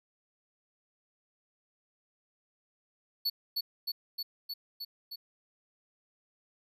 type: tone with echo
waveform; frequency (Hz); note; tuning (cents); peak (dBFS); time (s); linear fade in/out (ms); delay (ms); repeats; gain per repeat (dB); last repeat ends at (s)
square; 4435; C#8; 0; -28; 3.25-3.3; 10; 310; 6; -2; 5.16
effects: none